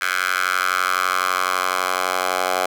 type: tone with high-pass filter sweep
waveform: 10% pulse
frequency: 91.9 Hz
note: F#2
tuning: 11 cents flat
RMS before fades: -21 dBFS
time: 0.01-2.66 s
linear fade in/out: 5 ms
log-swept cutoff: 1600 to 780 Hz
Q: 3.3
effects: none